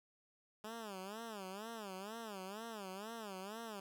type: tone with vibrato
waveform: 10% pulse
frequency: 207.7 Hz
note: G#3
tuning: in tune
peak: -37 dBFS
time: 0.64-3.8 s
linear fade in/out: 2 ms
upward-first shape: sine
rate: 2.1 Hz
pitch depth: 190 cents each way
effects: none